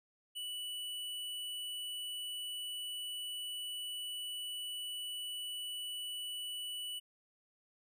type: tone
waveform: square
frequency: 2960 Hz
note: F#7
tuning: in tune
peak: -40 dBFS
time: 0.35-7 s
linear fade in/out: 20 ms
effects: none